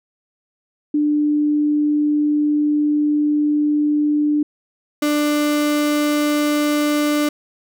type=tone pair in turn; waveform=sine / 35% pulse; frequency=297.2 / 296.1 Hz; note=D4 / D4; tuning=+21 / +14 cents; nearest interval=unison; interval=7 cents; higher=first; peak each=-14 dBFS; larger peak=neither; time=0.94-4.43 / 5.02-7.29 s; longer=first; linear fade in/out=5 ms; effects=none